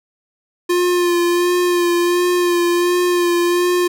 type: tone with vibrato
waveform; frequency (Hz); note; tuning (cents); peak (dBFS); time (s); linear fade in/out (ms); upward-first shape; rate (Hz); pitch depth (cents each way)
square; 351.5; F4; +11; -14; 0.69-3.88; 10; sine; 1.4; 24
effects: none